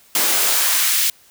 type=noise with high-pass filter sweep; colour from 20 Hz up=white; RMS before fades=-17 dBFS; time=0.15-1.1 s; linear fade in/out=2 ms; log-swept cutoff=210 to 2700 Hz; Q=0.89; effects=white hiss -51 dBFS RMS until 1.3 s